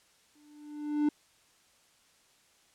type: tone with exponential growth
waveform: triangle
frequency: 296.9 Hz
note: D4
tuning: 19 cents sharp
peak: -20 dBFS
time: 0.35-1.09 s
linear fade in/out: 5 ms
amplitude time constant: 160 ms
effects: white hiss -65 dBFS RMS until 2.74 s + low-pass 9000 Hz 12 dB/octave